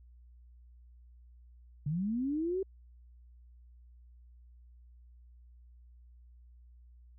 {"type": "linear sweep", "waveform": "sine", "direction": "up", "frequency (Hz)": [138.5, 392], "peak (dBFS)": -30, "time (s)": [1.86, 2.63], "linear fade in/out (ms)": 5, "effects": ["added 60 Hz sine -54 dBFS peak until 7.18 s"]}